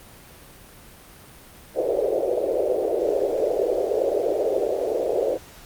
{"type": "band-pass noise", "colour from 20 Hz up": "white", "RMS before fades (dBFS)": -23, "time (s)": [1.74, 5.39], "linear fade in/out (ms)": 50, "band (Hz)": [370, 600], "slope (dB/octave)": 48, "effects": ["pink hiss -46 dBFS RMS until 5.65 s", "Opus 32 kbps"]}